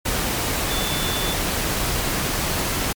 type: tone in noise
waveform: sine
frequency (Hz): 3501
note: A7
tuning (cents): -9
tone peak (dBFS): -28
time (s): 0.7-1.34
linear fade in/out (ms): 10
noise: pink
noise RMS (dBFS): -23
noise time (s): 0.05-2.93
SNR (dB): -8
effects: MP3 96 kbps